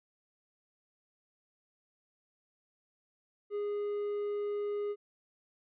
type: tone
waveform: triangle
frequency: 412 Hz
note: G#4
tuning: 14 cents flat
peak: -30 dBFS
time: 3.5-4.96 s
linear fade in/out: 50 ms
effects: resampled to 8000 Hz